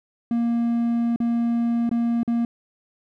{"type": "tone with dropouts", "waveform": "triangle", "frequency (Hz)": 234.4, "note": "A#3", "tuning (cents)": 10, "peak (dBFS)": -17, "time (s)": [0.31, 2.45], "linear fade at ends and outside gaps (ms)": 2, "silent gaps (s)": [[1.161, 1.202], [1.893, 1.913], [2.232, 2.277]], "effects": []}